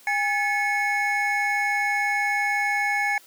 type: tone cluster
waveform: triangle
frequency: 814 / 1720 / 2194 Hz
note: G#5 / A6 / C#7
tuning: -35 / -40 / -18 cents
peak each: -24 / -25 / -23 dBFS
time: 0.07-3.18 s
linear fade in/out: 2 ms
effects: white hiss -52 dBFS RMS until 3.26 s + high-pass 200 Hz 12 dB/octave